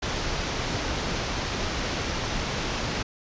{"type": "low-pass noise", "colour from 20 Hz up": "pink", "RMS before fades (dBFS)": -29, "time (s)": [0.02, 3.03], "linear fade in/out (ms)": 10, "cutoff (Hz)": 6500, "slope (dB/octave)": 48, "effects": ["resampled to 16000 Hz"]}